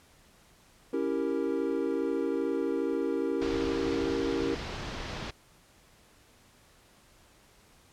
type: chord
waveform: triangle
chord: C# diminished seventh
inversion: none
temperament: equal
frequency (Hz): 277.2 / 329.6 / 392 / 466.2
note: C#4 / E4 / G4 / Bb4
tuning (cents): 0 / 0 / 0 / 0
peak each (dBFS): -31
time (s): 0.93-4.55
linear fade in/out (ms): 5
type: low-pass noise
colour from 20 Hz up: pink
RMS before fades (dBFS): -38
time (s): 3.41-5.31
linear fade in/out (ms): 10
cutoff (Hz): 5200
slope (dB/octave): 24
effects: pink hiss -60 dBFS RMS until 7.92 s + low-pass 12000 Hz 12 dB/octave